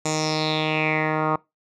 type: tone with low-pass filter sweep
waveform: 10% pulse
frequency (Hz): 155.56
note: D#3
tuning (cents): 0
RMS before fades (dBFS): -23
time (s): 0.05-1.36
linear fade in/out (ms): 5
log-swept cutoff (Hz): 7300 to 1200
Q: 5.2
effects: noise-tail reverb RT60 0.2 s tail -22 dB re dry